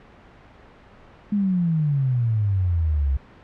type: exponential sweep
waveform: sine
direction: down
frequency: 210 to 65.41 Hz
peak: -18 dBFS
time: 1.32-3.17 s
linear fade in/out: 5 ms
effects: pink hiss -48 dBFS RMS until 3.43 s + low-pass 2000 Hz 12 dB/octave